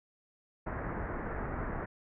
pink low-pass noise, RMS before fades -37 dBFS, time 0.66-1.86 s, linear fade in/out 10 ms, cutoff 1900 Hz, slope 48 dB/octave, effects none

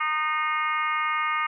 harmonic tone with a mistuned harmonic, 307.5 Hz, D#4, 20 cents flat, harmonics 3 / 4 / 5 / 6 / 7 / 8 / 9, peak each -34 / -25 / -38 / -34 / -29 / -39 / -40 dBFS, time 0-1.47 s, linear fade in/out 10 ms, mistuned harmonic 9, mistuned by +37 cents, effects none

